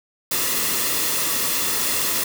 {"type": "noise with comb filter", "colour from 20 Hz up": "white", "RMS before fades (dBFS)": -22, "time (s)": [0.31, 2.24], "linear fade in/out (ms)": 5, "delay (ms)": 1.3, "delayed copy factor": -0.5, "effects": []}